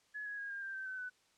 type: tone with pitch steps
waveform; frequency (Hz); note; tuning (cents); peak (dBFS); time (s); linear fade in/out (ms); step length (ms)
sine; 1697 / 1666.9 / 1637.3 / 1608.2 / 1579.7 / 1551.7 / 1524.1 / 1497.1; G#6 / G#6 / G#6 / G6 / G6 / G6 / G6 / F#6; +37 / +6 / -25 / +44 / +13 / -18 / -49 / +20; -40; 0.14-1.1; 20; 120
effects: white hiss -71 dBFS RMS until 1.37 s + low-pass 7000 Hz 12 dB/octave